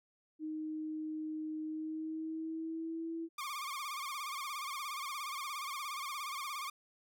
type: tone with pitch glide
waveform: sine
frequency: 311.1 to 329.6 Hz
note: D#4 to E4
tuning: 0 to 0 cents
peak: -37 dBFS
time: 0.39-3.29 s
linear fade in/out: 50 ms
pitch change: +100 cents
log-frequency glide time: 1.63-3.15 s
type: tone with vibrato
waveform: sawtooth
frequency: 1139 Hz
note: C#6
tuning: 47 cents sharp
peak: -35 dBFS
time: 3.38-6.7 s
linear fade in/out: 5 ms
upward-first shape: sine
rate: 17 Hz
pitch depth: 120 cents each way
effects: none